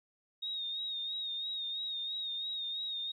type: tone with vibrato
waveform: sine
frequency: 3729 Hz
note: A#7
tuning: in tune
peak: -35 dBFS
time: 0.42-3.12 s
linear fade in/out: 10 ms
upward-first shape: sine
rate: 3 Hz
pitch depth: 48 cents each way
effects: 12-bit